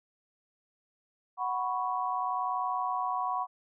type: chord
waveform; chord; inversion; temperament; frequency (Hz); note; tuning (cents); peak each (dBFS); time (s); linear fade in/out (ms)
sine; F# suspended fourth; none; equal; 740 / 987.8 / 1108.7; F#5 / B5 / C#6; 0 / 0 / 0; -33; 1.37-3.47; 50
effects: none